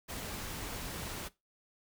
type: noise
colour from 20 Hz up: pink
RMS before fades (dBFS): -41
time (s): 0.08-1.29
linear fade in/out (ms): 20
effects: noise-tail reverb RT60 0.2 s tail -18 dB re dry